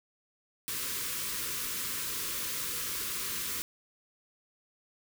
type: band-stop noise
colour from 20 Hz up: white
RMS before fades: -35 dBFS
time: 0.68-3.62 s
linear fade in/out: 0 ms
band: 540 to 970 Hz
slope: 96 dB/octave
effects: none